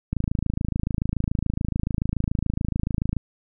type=click train; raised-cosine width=5 ms; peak=-11 dBFS; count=83; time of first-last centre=0.13-3.167 s; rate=27 Hz; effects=none